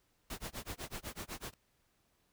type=noise with tremolo; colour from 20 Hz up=pink; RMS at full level=-41 dBFS; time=0.3-1.54 s; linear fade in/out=2 ms; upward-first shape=sine; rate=8 Hz; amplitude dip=100%; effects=pink hiss -75 dBFS RMS until 2.32 s